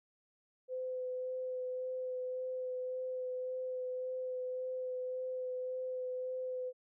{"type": "tone with vibrato", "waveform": "sine", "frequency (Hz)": 509, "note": "C5", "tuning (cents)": -48, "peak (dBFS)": -36, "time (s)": [0.68, 6.73], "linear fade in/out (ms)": 50, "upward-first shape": "sine", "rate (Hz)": 1.8, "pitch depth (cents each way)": 11, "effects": []}